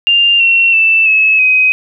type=tone with pitch steps; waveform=sine; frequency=2796 / 2724 / 2654 / 2586 / 2520 Hz; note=F7 / F7 / E7 / E7 / D#7; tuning=+1 / -44 / +11 / -34 / +21 cents; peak=-6 dBFS; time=0.07-1.72 s; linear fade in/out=0 ms; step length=330 ms; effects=none